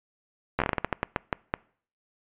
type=slowing click train; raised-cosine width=0.5 ms; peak=-9 dBFS; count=14; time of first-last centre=0.59-1.539 s; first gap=12 ms; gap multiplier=1.27; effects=noise-tail reverb RT60 0.5 s tail -24 dB re dry + resampled to 8000 Hz